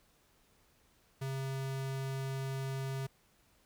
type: tone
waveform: square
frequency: 134.4 Hz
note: C3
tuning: 47 cents sharp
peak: -36 dBFS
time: 1.21-3.07 s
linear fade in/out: 10 ms
effects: pink hiss -69 dBFS RMS until 3.65 s